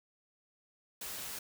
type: noise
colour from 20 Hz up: white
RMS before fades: -42 dBFS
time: 1.01-1.39 s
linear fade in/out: 5 ms
effects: none